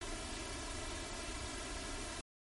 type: noise with comb filter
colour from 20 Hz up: pink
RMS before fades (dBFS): -43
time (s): 0.01-2.21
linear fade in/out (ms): 5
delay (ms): 3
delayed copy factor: +1
effects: MP3 48 kbps